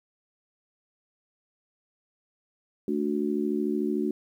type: chord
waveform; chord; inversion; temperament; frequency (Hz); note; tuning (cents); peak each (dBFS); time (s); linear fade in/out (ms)
sine; D major; second; just; 220.2 / 293.7 / 367.1; A3 / D4 / F#4; +2 / 0 / -14; -29; 2.88-4.11; 2
effects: 10-bit

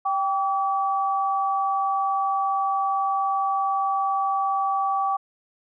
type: tone pair together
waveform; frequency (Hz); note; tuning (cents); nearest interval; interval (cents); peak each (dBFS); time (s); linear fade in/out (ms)
sine; 784 / 1146.5; G5 / D6; 0 / -42; perfect fifth; 658; -23 / -24; 0.05-5.17; 10
effects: none

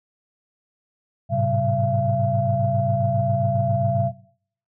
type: tone cluster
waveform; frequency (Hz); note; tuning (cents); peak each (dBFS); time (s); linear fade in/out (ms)
sine; 102.4 / 109.8 / 129.7 / 187.9 / 678; G#2 / A2 / C3 / F#3 / E5; -24 / -3 / -15 / +27 / +49; -27 / -25 / -23 / -28 / -22; 1.29-4.12; 50
effects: noise-tail reverb RT60 0.6 s tail -19 dB re dry + tanh soft clip ceiling -7 dBFS

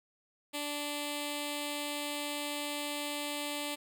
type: tone with notch filter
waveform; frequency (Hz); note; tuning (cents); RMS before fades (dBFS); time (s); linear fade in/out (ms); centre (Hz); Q
5% pulse; 292.6; D4; -6; -37; 0.53-3.76; 20; 1500; 1
effects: none

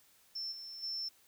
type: tone with level steps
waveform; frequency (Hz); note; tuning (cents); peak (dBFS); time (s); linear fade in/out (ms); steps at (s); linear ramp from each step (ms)
sine; 5360; E8; +28; -37 / -44 / -36; 0.35-1.09; 10; 0.51 / 0.82; 20
effects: white hiss -66 dBFS RMS until 1.27 s

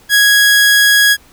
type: tone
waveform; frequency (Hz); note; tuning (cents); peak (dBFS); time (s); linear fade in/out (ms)
sawtooth; 1660; G#6; -1; -3; 0.09-1.17; 50
effects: pink hiss -46 dBFS RMS until 1.32 s

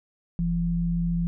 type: tone pair together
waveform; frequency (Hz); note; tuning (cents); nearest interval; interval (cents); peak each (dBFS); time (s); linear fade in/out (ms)
sine; 42.66 / 170; F1 / F3; -40 / -46; 2 octaves; 2394; -29 / -23; 0.39-1.27; 0
effects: none

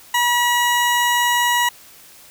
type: tone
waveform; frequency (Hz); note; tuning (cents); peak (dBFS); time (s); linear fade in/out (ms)
20% pulse; 965; B5; -40; -10; 0.14-1.69; 5
effects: white hiss -45 dBFS RMS until 2.3 s

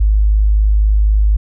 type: tone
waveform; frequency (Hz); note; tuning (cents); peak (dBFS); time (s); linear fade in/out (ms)
sine; 52; G#1; +3; -8; 0-1.37; 10
effects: none

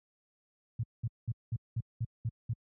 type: tone bursts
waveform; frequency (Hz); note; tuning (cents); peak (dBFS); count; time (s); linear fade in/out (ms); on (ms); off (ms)
sine; 114.4; A#2; -32; -29; 8; 0.79-2.534; 5; 43; 200
effects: high-pass 60 Hz 12 dB/octave

